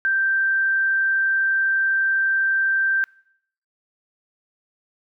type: tone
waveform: sine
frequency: 1568 Hz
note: G6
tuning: in tune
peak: -17 dBFS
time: 0.05-3.04 s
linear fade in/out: 0 ms
effects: noise-tail reverb RT60 0.7 s tail -25 dB re dry